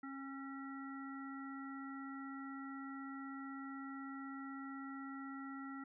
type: harmonic tone with a mistuned harmonic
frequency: 271.6 Hz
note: C#4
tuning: 35 cents flat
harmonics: 1 / 3 / 5 / 7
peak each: -46 / -57 / -51 / -56 dBFS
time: 0.03-5.84 s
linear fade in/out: 5 ms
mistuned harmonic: 7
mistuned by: +29 cents
effects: none